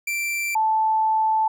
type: tone pair in turn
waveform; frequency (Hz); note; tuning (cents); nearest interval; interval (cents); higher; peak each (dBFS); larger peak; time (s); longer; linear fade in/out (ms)
45% pulse / sine; 2349 / 876.6; D7 / A5; 0 / -7; octave + perfect fourth; 1707; first; -23 / -17; second; 0.07-0.55 / 0.55-1.48; second; 5
effects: none